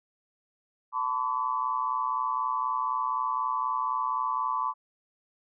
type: tone cluster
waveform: sine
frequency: 885 / 1016 / 1140 Hz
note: A5 / B5 / C#6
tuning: +10 / +49 / +48 cents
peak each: -34 / -29 / -30 dBFS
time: 0.92-4.74 s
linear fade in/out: 50 ms
effects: none